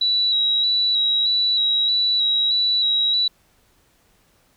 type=tone with vibrato; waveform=sine; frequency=3900 Hz; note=B7; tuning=23 cents flat; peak=-16 dBFS; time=0.01-3.28 s; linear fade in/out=5 ms; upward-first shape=square; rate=1.6 Hz; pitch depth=21 cents each way; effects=pink hiss -60 dBFS RMS until 4.56 s

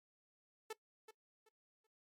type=tone with echo; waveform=sawtooth; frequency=439.1 Hz; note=A4; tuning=4 cents flat; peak=-38 dBFS; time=0.7-0.73 s; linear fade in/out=5 ms; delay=380 ms; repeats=3; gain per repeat=-12 dB; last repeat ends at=1.87 s; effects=noise-tail reverb RT60 0.1 s tail -19 dB re dry + MP3 64 kbps

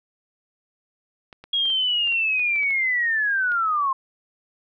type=clicks; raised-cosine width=0.3 ms; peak=-26 dBFS; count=11; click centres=1.328 / 1.44 / 1.656 / 1.702 / 2.074 / 2.123 / 2.395 / 2.56 / 2.632 / 2.707 / 3.519 s
type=linear sweep; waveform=sine; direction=down; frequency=3306 to 1046.5 Hz; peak=-19 dBFS; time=1.53-3.93 s; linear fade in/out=5 ms
effects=none

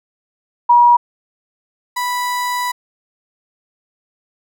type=tone pair in turn; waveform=sine / 35% pulse; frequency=960 / 985.8 Hz; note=B5 / B5; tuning=-49 / -3 cents; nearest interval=unison; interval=46 cents; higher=second; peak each=-6 / -16 dBFS; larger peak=first; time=0.69-0.97 / 1.96-2.72 s; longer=second; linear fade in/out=10 ms; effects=none

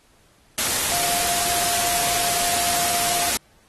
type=tone in noise; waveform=sine; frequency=698.5 Hz; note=F5; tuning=in tune; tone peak=-28 dBFS; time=0.92-3.3 s; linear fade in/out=0 ms; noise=white; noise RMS=-22 dBFS; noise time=0.58-3.37 s; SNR=-9 dB; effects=pink hiss -58 dBFS RMS until 3.68 s + AAC 32 kbps

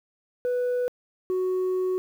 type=tone pair in turn; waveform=sine; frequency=493.9 / 370 Hz; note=B4 / F#4; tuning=0 / 0 cents; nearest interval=perfect fourth; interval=500 cents; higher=first; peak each=-20 dBFS; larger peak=neither; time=0.45-0.88 / 1.3-1.98 s; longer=second; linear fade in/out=0 ms; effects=tanh soft clip ceiling -22 dBFS + 9-bit

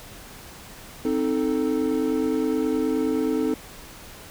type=chord; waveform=triangle; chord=A diminished; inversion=first; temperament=equal; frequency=261.6 / 311.1 / 440 Hz; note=C4 / Eb4 / A4; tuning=0 / 0 / 0 cents; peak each=-23 / -23 / -24 dBFS; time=1.05-3.54 s; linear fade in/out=2 ms; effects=pink hiss -43 dBFS RMS until 4.3 s

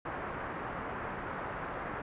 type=low-pass noise; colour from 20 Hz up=white; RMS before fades=-39 dBFS; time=0.05-2.02 s; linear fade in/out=5 ms; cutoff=1600 Hz; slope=24 dB/octave; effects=resampled to 8000 Hz

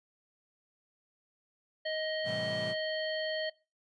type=harmonic tone; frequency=627 Hz; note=D#5; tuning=13 cents sharp; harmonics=1 / 3 / 5 / 7; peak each=-34 / -39 / -41 / -42 dBFS; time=1.85-3.5 s; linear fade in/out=10 ms
type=chord; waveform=sawtooth; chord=A minor seventh; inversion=none; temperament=equal; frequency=110 / 130.81 / 164.81 / 196 Hz; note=A2 / C3 / E3 / G3; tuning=0 / 0 / 0 / 0 cents; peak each=-40 dBFS; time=2.24-2.75 s; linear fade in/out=50 ms
effects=noise-tail reverb RT60 0.3 s tail -22 dB re dry + resampled to 22050 Hz

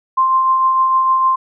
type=tone with tremolo; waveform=sine; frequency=1050 Hz; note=C6; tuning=6 cents sharp; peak=-9 dBFS; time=0.17-1.36 s; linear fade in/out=10 ms; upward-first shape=triangle; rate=6.6 Hz; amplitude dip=35%; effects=none

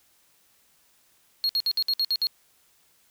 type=tone bursts; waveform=triangle; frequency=4291 Hz; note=C8; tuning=43 cents sharp; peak=-20 dBFS; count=8; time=1.44-2.269 s; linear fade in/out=0 ms; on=52 ms; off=59 ms; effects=white hiss -63 dBFS RMS until 3.1 s

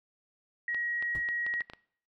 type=tone; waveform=sine; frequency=1900 Hz; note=A#6; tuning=33 cents sharp; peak=-30 dBFS; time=0.68-1.62 s; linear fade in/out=2 ms
type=clicks; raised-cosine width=0.3 ms; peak=-27 dBFS; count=8; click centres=0.746 / 1.025 / 1.288 / 1.465 / 1.539 / 1.607 / 1.699 / 1.735 s
type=noise with exponential decay; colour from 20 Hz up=brown; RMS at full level=-37 dBFS; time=1.15-1.27 s; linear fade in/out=0 ms; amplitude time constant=24 ms
effects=noise-tail reverb RT60 0.6 s tail -22 dB re dry

